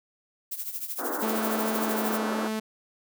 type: noise with tremolo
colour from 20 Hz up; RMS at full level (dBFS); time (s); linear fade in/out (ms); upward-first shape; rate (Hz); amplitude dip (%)
violet; -31; 0.51-2.18; 10; triangle; 13; 80
type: band-pass noise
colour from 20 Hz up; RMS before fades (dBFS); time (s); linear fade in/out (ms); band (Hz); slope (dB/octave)
pink; -32; 0.98-2.49; 20; 270 to 1600; 48
type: tone with pitch glide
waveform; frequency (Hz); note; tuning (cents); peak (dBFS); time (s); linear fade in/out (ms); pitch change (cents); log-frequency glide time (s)
sawtooth; 220 to 218.1; A3 to A3; 0 to -15; -24; 1.22-2.6; 10; -15; 1.86-1.94
effects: none